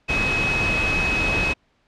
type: tone in noise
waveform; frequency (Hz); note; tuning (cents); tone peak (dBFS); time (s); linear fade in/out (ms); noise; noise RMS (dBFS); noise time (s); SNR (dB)
sine; 2553; D#7; +44; -20; 0.08-1.54; 20; pink; -24; 0.08-1.54; +1
effects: pink hiss -64 dBFS RMS until 1.87 s + low-pass 4000 Hz 12 dB/octave